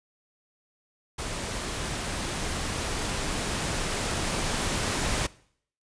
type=noise with level ramp; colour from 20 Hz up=pink; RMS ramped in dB=-33 to -27 dBFS; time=1.18-5.27 s; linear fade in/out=10 ms; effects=noise-tail reverb RT60 0.6 s tail -21 dB re dry + resampled to 22050 Hz